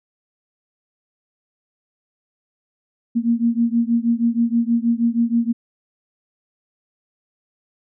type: beating tone pair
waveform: sine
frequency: 230.9 / 237.2 Hz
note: A#3 / A#3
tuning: -16 / +30 cents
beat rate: 6.3 Hz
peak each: -18 / -19 dBFS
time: 3.15-5.53 s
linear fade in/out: 20 ms
effects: none